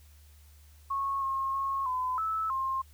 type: tone with pitch steps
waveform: sine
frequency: 1097 / 1077 / 1089 / 1014 / 1307 / 1062 Hz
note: C#6 / C6 / C#6 / B5 / E6 / C6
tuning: -18 / +50 / -31 / +45 / -15 / +25 cents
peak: -28 dBFS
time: 0.9-2.82 s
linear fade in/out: 10 ms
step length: 320 ms
effects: added 74 Hz sine -53 dBFS peak until 2.93 s + white hiss -63 dBFS RMS until 2.93 s